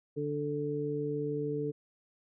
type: harmonic tone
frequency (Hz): 146.83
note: D3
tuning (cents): 0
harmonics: 1 / 2 / 3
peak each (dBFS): -37 / -37 / -33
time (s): 0.16-1.72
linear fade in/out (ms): 20
effects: none